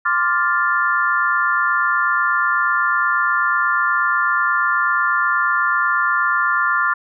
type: chord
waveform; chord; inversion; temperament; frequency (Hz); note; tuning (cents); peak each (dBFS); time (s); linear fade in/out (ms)
sine; D minor seventh; third; equal; 1046.5 / 1174.7 / 1396.9 / 1760; C6 / D6 / F6 / A6; 0 / 0 / 0 / 0; -23 / -21 / -18 / -21; 0.05-6.94; 10
effects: none